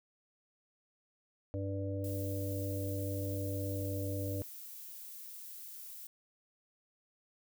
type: harmonic tone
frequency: 98.2 Hz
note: G2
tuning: 4 cents sharp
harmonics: 1 / 3 / 5 / 6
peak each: -36 / -41 / -43 / -44 dBFS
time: 1.54-4.42 s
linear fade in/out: 0 ms
type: noise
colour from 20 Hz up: violet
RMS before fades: -48 dBFS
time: 2.04-6.07 s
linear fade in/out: 2 ms
effects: none